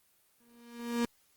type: tone with exponential growth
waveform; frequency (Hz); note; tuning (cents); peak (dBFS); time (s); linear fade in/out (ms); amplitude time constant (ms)
35% pulse; 236.4; A#3; +24; -24; 0.4-1.05; 2; 140
effects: white hiss -69 dBFS RMS until 1.36 s + Opus 24 kbps